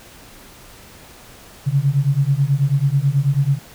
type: beating tone pair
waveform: sine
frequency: 134.9 / 144.1 Hz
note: C#3 / D3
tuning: -47 / -33 cents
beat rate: 9.2 Hz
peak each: -17 dBFS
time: 1.66-3.59 s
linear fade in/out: 20 ms
effects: pink hiss -43 dBFS RMS until 3.74 s